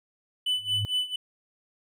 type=tone with tremolo; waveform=triangle; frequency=2995 Hz; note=F#7; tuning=20 cents sharp; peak=-21 dBFS; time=0.46-1.16 s; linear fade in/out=5 ms; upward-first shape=sine; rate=4.4 Hz; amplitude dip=85%
type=tone with exponential growth; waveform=sine; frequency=104.5 Hz; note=G#2; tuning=11 cents sharp; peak=-23 dBFS; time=0.55-0.85 s; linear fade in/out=0 ms; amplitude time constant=64 ms
effects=none